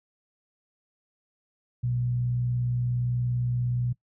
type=tone with frequency modulation; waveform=sine; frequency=122.3 Hz; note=B2; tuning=16 cents flat; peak=-24 dBFS; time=1.83-3.93 s; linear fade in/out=10 ms; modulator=61.3 Hz; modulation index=0.23; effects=noise-tail reverb RT60 0.1 s tail -20 dB re dry